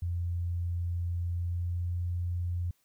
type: tone with pitch glide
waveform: sine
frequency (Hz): 86.7 to 87.66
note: F2 to F2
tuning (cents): -12 to +7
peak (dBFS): -29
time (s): 0.02-2.71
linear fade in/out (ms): 5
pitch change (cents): +19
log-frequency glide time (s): 1.3-1.95
effects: white hiss -72 dBFS RMS until 2.84 s